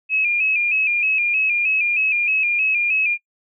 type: tone with vibrato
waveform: sine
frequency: 2489 Hz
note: D#7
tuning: in tune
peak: -16 dBFS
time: 0.09-3.18 s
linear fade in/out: 50 ms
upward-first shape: square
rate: 3.2 Hz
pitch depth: 56 cents each way
effects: noise-tail reverb RT60 0.1 s tail -23 dB re dry